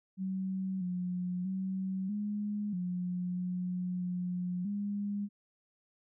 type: tone with pitch steps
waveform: sine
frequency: 189.5 / 180 / 189.6 / 207.4 / 179.5 / 180.7 / 179.4 / 203.3 Hz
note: F#3 / F#3 / F#3 / G#3 / F3 / F#3 / F3 / G#3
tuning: +42 / -47 / +43 / -2 / +48 / -41 / +47 / -37 cents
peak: -32 dBFS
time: 0.17-5.29 s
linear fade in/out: 50 ms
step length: 640 ms
effects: none